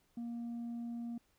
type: tone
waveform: sine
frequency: 235.4 Hz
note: A#3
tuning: 17 cents sharp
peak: -36 dBFS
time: 0.17-1.18 s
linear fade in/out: 5 ms
effects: tanh soft clip ceiling -38 dBFS + pink hiss -74 dBFS RMS until 1.38 s